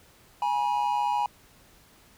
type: tone pair together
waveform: triangle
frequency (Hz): 830.6 / 964.4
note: G#5 / B5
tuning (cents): 0 / -41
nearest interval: minor third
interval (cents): 259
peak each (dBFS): -24 / -25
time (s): 0.42-1.26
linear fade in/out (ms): 2
effects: pink hiss -57 dBFS RMS until 2.17 s